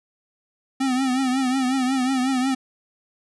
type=tone with vibrato; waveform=square; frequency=260 Hz; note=C4; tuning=11 cents flat; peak=-20 dBFS; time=0.8-2.55 s; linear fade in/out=10 ms; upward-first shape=triangle; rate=5.5 Hz; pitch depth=87 cents each way; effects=resampled to 24000 Hz